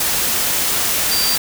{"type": "tone in noise", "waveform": "sine", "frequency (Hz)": 4699, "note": "D8", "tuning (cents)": 0, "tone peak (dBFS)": -18, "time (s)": [1.11, 1.36], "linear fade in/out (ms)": 5, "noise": "white", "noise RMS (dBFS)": -18, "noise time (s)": [0, 1.38], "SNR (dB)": -3, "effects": []}